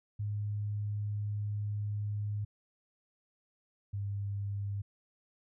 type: tone pair in turn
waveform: sine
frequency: 103.83 / 100.58 Hz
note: G#2 / G2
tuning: 0 / +45 cents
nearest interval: minor second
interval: 55 cents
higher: first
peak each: -32 / -33 dBFS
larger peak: first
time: 0.19-2.45 / 3.93-4.82 s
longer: first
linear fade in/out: 10 ms
effects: none